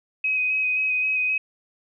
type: tone with vibrato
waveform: sine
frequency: 2524 Hz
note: D#7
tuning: 24 cents sharp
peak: -20 dBFS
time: 0.24-1.38 s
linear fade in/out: 5 ms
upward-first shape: square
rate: 3.8 Hz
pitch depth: 13 cents each way
effects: none